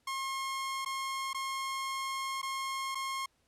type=tone with dropouts; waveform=sawtooth; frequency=1074 Hz; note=C6; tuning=45 cents sharp; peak=-30 dBFS; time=0.07-3.26 s; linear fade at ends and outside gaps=5 ms; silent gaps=0.849-0.859 / 1.332-1.345 / 2.417-2.428 / 2.948-2.953 s; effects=pink hiss -73 dBFS RMS until 3.47 s + low-pass 11000 Hz 12 dB/octave